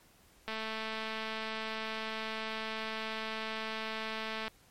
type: click train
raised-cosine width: 0.3 ms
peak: -22 dBFS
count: 881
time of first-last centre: 0.48-4.48 s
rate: 220 Hz
effects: pink hiss -63 dBFS RMS until 4.7 s + MP3 64 kbps